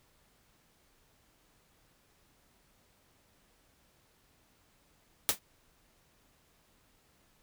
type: noise with exponential decay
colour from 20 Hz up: white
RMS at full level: -23 dBFS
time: 5.29-5.39 s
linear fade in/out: 0 ms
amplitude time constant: 21 ms
effects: pink hiss -68 dBFS RMS until 7.42 s